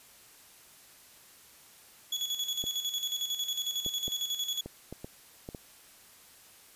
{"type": "tone with tremolo", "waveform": "35% pulse", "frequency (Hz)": 3381, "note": "G#7", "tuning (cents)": 30, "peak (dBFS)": -27, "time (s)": [2.12, 4.61], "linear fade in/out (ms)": 5, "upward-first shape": "square", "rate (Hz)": 11, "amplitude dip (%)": 60}
{"type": "clicks", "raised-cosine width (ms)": 2, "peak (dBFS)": -26, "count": 8, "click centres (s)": [2.64, 3.863, 4.08, 4.66, 4.926, 5.045, 5.489, 5.548]}
{"effects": ["white hiss -56 dBFS RMS until 6.75 s", "resampled to 32000 Hz"]}